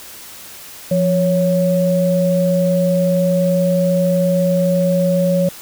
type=tone pair together; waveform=sine; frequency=174.52 / 554.4 Hz; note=F3 / C#5; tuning=-1 / 0 cents; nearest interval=octave + minor sixth; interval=2001 cents; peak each=-15 dBFS; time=0.91-5.49 s; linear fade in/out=5 ms; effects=white hiss -36 dBFS RMS until 5.61 s